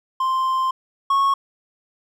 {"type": "tone pair in turn", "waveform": "triangle", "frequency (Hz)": [1046.5, 1100.3], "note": ["C6", "C#6"], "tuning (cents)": [0, -13], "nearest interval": "minor second", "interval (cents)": 87, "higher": "second", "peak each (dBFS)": [-16, -13], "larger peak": "second", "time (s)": [[0.2, 0.71], [1.1, 1.34]], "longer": "first", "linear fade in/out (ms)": 5, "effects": []}